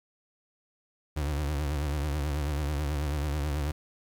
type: tone with vibrato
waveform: 35% pulse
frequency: 73.42 Hz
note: D2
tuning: in tune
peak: -26 dBFS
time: 1.16-3.72 s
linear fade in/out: 10 ms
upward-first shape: triangle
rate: 9.2 Hz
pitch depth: 110 cents each way
effects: 10-bit